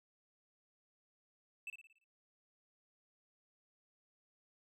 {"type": "tone with echo", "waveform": "triangle", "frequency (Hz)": 2637, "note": "E7", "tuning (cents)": 0, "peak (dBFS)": -40, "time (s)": [1.67, 1.7], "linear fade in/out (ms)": 2, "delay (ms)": 57, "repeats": 6, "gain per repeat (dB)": -6, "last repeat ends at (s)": 2.042, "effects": []}